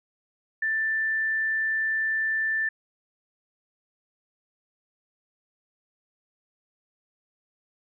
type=tone; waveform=sine; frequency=1770 Hz; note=A6; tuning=10 cents sharp; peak=-23 dBFS; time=0.62-2.69 s; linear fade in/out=5 ms; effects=none